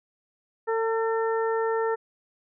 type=harmonic tone; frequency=450 Hz; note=A4; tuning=39 cents sharp; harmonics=1 / 2 / 3 / 4; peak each=-24 / -30 / -34 / -36 dBFS; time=0.67-1.96 s; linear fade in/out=20 ms; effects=none